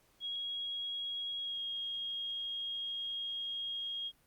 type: tone with pitch glide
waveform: sine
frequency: 3303 to 3263 Hz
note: G#7 to G#7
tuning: -10 to -31 cents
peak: -36 dBFS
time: 0.2-4.12 s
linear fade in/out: 50 ms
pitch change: -21 cents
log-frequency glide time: 1.41-1.61 s
effects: pink hiss -69 dBFS RMS until 4.26 s + Opus 48 kbps